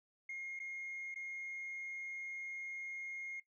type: tone with dropouts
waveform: sine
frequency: 2140 Hz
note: C7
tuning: 38 cents sharp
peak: -40 dBFS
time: 0.29-3.4 s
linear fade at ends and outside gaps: 5 ms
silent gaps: 0.592-0.599 / 1.144-1.158 s
effects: noise-tail reverb RT60 0.1 s tail -17 dB re dry + tanh soft clip ceiling -39 dBFS